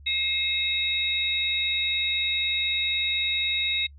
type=tone cluster; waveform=sine; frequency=2134 / 2606 / 3782 Hz; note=C7 / E7 / A#7; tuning=+34 / -20 / +24 cents; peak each=-30 / -30 / -25 dBFS; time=0.06-3.87 s; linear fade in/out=10 ms; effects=noise-tail reverb RT60 0.1 s tail -26 dB re dry + added 71 Hz sine -45 dBFS peak until 3.98 s